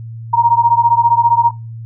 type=beating tone pair; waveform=sine; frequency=932.3 / 947.3 Hz; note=A#5 / A#5; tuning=0 / +28 cents; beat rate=15 Hz; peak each=-11 dBFS; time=0.33-1.51 s; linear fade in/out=10 ms; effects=noise-tail reverb RT60 0.3 s tail -23 dB re dry + added 114 Hz sine -26 dBFS peak until 1.85 s